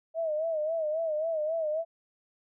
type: tone with vibrato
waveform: sine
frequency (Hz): 633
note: D#5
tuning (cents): +30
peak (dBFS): -27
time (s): 0.14-1.85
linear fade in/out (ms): 50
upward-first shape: sine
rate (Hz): 3.7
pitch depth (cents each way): 86
effects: none